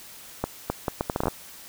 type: accelerating click train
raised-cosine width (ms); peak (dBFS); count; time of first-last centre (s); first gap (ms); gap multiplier
1; -10; 11; 0.44-1.282; 260; 0.7
effects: white hiss -45 dBFS RMS until 1.68 s